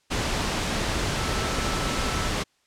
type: tone in noise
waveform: sine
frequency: 1318.5 Hz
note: E6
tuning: in tune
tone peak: -35 dBFS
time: 1.17-2.3 s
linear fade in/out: 20 ms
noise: pink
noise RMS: -26 dBFS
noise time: 0.1-2.44 s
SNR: -12 dB
effects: white hiss -67 dBFS RMS until 2.66 s + low-pass 7000 Hz 12 dB/octave